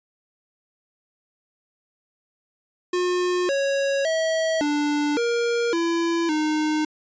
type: tone with pitch steps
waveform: square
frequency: 359.2 / 553 / 645 / 294.1 / 470.8 / 336.1 / 307 Hz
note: F4 / C#5 / E5 / D4 / A#4 / E4 / D#4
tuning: +49 / -4 / -38 / +3 / +17 / +34 / -23 cents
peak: -21 dBFS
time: 2.93-6.85 s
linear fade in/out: 5 ms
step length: 560 ms
effects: resampled to 16000 Hz